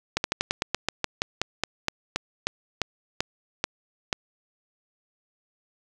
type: slowing click train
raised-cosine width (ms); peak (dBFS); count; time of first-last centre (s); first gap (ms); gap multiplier
0.2; -6; 19; 0.17-4.128; 71; 1.12
effects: none